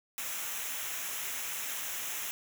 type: noise with comb filter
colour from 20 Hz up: white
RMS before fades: -37 dBFS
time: 0.18-2.31 s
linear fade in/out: 0 ms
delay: 0.22 ms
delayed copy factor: -0.65
effects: none